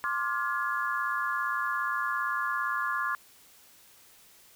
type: chord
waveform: sine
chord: D half-diminished seventh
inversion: third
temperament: just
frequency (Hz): 1057.2 / 1174.7 / 1409.6 / 1691.5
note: C6 / D6 / F6 / Ab6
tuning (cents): +18 / 0 / +16 / +31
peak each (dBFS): -33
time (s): 0.04-3.15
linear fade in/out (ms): 0
effects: white hiss -57 dBFS RMS until 4.55 s

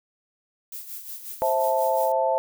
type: noise with tremolo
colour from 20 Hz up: violet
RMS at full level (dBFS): -35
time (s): 0.72-2.12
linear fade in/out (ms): 2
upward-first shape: sine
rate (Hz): 5.6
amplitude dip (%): 60
type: chord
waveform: sine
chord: A minor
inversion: first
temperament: just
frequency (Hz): 528 / 660 / 880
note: C5 / E5 / A5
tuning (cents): +16 / +2 / 0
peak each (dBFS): -24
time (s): 1.42-2.38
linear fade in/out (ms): 0
effects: none

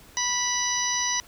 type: harmonic tone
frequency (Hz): 983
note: B5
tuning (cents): -8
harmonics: 1 / 2 / 3 / 4 / 5 / 6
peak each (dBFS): -31 / -31 / -34 / -34 / -34 / -26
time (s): 0.17-1.2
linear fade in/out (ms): 0
effects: pink hiss -51 dBFS RMS until 1.27 s

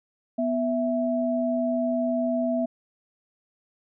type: tone pair together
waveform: sine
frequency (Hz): 246.8 / 659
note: B3 / E5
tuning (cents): -1 / -1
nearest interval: octave + perfect fourth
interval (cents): 1700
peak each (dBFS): -25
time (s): 0.38-2.66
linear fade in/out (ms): 10
effects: none

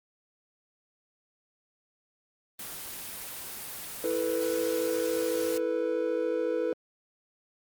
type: noise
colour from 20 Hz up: white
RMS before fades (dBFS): -39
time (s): 2.59-5.58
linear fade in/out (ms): 5
type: chord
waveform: triangle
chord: E suspended fourth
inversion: none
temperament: equal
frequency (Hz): 329.6 / 440 / 493.9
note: E4 / A4 / B4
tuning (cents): 0 / 0 / 0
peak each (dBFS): -31 / -30 / -27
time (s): 4.04-6.73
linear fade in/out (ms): 2
effects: Opus 24 kbps

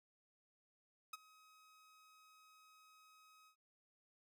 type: tone with ADSR envelope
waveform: sawtooth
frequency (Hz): 1268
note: D#6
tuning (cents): +32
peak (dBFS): -39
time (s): 1.13-3.56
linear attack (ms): 6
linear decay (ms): 24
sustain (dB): -22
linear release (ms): 89
effects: none

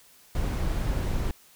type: noise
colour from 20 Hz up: brown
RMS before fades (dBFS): -27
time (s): 0.35-1.31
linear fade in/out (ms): 2
effects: white hiss -56 dBFS RMS until 1.55 s

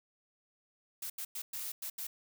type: noise bursts at uneven times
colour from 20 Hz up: blue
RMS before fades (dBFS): -40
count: 6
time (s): 1.02-1.1 / 1.18-1.25 / 1.35-1.42 / 1.53-1.72 / 1.82-1.9 / 1.98-2.07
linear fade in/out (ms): 5
effects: none

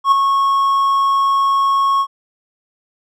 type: tone with ADSR envelope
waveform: triangle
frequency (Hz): 1098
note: C#6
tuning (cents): -17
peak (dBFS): -4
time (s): 0.04-2.07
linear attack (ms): 79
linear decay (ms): 6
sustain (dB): -6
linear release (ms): 64
effects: none

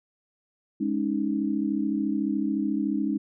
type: chord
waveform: sine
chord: Ab suspended fourth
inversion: none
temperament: equal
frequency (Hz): 207.7 / 277.2 / 311.1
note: Ab3 / Db4 / Eb4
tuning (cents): 0 / 0 / 0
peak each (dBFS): -28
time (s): 0.8-3.18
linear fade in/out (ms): 10
effects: none

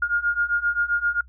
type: beating tone pair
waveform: sine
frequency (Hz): 1415 / 1422.6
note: F6 / F6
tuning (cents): +22 / +32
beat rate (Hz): 7.6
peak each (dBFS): -24 / -22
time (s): 0.02-1.21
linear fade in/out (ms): 5
effects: noise-tail reverb RT60 0.1 s tail -26 dB re dry + added 63 Hz sine -45 dBFS peak until 1.28 s

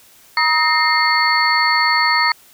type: tone cluster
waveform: sine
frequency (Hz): 947 / 1267 / 1837 / 2117 / 4430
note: A#5 / D#6 / A#6 / C7 / C#8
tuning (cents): +27 / +31 / -26 / +20 / -2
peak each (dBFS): -19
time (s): 0.37-2.32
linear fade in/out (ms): 2
effects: white hiss -48 dBFS RMS until 2.53 s

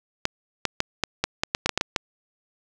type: clicks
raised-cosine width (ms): 0.2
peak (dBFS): -4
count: 12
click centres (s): 0.254 / 0.653 / 0.804 / 1.037 / 1.24 / 1.435 / 1.549 / 1.66 / 1.693 / 1.776 / 1.811 / 1.962
effects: none

